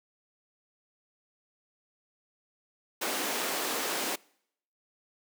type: high-pass noise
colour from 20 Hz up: pink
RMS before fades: -32 dBFS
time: 3.01-4.16 s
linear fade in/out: 10 ms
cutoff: 280 Hz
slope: 24 dB/octave
effects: noise-tail reverb RT60 0.7 s tail -25 dB re dry